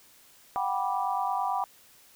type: chord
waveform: sine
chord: G major seventh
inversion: third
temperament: just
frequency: 735 / 784 / 980 / 1176 Hz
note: F#5 / G5 / B5 / D6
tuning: -12 / 0 / -14 / +2 cents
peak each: -33 / -30 / -31 / -34 dBFS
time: 0.56-1.64 s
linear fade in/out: 0 ms
effects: white hiss -57 dBFS RMS until 2.15 s